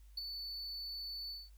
triangle tone with ADSR envelope, 4483 Hz, C#8, 19 cents sharp, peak -34 dBFS, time 0.17-1.5 s, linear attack 8 ms, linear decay 18 ms, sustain -6 dB, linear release 200 ms, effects added 50 Hz sine -55 dBFS peak until 1.57 s + white hiss -73 dBFS RMS until 1.57 s

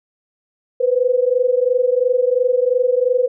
sine tone pair together, 489.1 / 512 Hz, B4 / C5, -17 / -38 cents, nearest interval minor second, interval 79 cents, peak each -16 dBFS, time 0.8-3.28 s, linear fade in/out 10 ms, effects none

